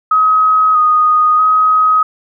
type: tone with pitch steps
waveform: sine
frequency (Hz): 1269 / 1240 / 1263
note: D#6 / D#6 / D#6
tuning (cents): +34 / -6 / +26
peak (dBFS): -7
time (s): 0.11-2.03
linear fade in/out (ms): 5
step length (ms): 640
effects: none